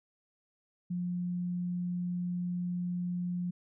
sine tone, 177.4 Hz, F3, 27 cents sharp, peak -31 dBFS, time 0.9-3.51 s, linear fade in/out 10 ms, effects none

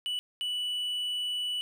triangle tone bursts at uneven times, 2960 Hz, F#7, in tune, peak -28 dBFS, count 2, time 0.06-0.19 / 0.41-1.61 s, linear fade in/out 0 ms, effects none

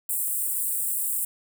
pink high-pass noise, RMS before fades -27 dBFS, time 0.09-1.25 s, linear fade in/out 5 ms, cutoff 7900 Hz, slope 96 dB/octave, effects none

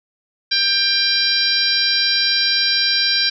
harmonic tone, 793 Hz, G5, 20 cents sharp, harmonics 2 / 3 / 4 / 5 / 6 / 7, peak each -23 / -25 / -25 / -20 / -19 / -22 dBFS, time 0.51-3.3 s, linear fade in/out 10 ms, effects none

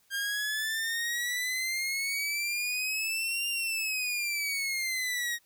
sawtooth exponential two-way sweep, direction up then down, 1599 to 2800 to 1873 Hz, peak -26 dBFS, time 0.1-5.39 s, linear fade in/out 50 ms, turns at 3.48 s, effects white hiss -67 dBFS RMS until 5.45 s

